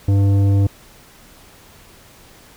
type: tone with tanh clipping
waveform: sine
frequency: 99.2 Hz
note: G2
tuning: 21 cents sharp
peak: -13 dBFS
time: 0.08-0.67 s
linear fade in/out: 5 ms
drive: 11 dB
effects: pink hiss -46 dBFS RMS until 2.56 s